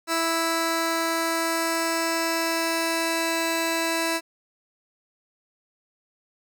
10% pulse tone pair together, 329.6 / 1318.5 Hz, E4 / E6, 0 / 0 cents, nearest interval 2 octaves, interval 2400 cents, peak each -15 / -22 dBFS, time 0.07-4.21 s, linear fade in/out 50 ms, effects none

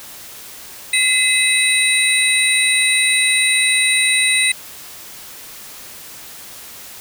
sine tone cluster, 2038 / 2565 / 3913 / 8880 Hz, C7 / E7 / B7 / C#9, -46 / -48 / -17 / +2 cents, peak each -18 dBFS, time 0.93-4.52 s, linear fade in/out 5 ms, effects white hiss -36 dBFS RMS until 7 s

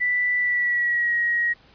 sine tone with pitch glide, 1975.5 to 1893.9 Hz, B6 to A#6, 0 to +27 cents, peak -19 dBFS, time 0-1.54 s, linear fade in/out 20 ms, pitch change -73 cents, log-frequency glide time 0.38-1.15 s, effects pink hiss -54 dBFS RMS until 1.74 s + resampled to 11025 Hz

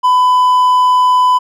triangle tone, 1002 Hz, B5, 25 cents sharp, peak -5 dBFS, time 0.03-1.39 s, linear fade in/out 20 ms, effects none

